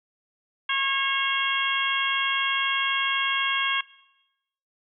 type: harmonic tone with a mistuned harmonic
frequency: 544 Hz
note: C#5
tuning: 33 cents flat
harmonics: 2 / 3 / 4 / 5 / 6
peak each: -29 / -29 / -29 / -29 / -29 dBFS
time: 0.69-3.81 s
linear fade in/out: 5 ms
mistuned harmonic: 5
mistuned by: +28 cents
effects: noise-tail reverb RT60 0.9 s tail -20 dB re dry